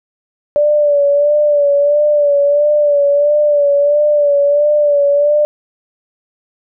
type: tone with vibrato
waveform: sine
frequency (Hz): 582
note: D5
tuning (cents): -16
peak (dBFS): -8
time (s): 0.56-5.45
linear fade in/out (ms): 0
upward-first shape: sine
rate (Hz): 1.5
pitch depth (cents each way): 43
effects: none